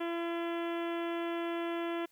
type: harmonic tone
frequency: 338.6 Hz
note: E4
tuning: 46 cents sharp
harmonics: 1 / 2 / 3 / 4 / 5 / 6 / 7 / 8 / 9 / 10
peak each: -34 / -40 / -44 / -46 / -48 / -50 / -51 / -52 / -53 / -54 dBFS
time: 0-2.06 s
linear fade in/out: 10 ms
effects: white hiss -69 dBFS RMS until 2.11 s